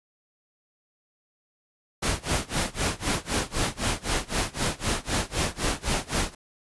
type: noise with tremolo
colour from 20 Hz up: pink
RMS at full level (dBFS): -24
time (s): 2.02-6.35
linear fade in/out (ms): 10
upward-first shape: sine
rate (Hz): 3.9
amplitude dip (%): 95
effects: resampled to 24000 Hz